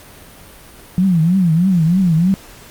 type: tone with vibrato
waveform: sine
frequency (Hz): 174.61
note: F3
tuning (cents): 0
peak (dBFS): -10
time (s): 0.98-2.34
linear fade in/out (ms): 0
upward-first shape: triangle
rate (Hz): 3.2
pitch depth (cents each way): 210
effects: pink hiss -40 dBFS RMS until 2.7 s + Opus 48 kbps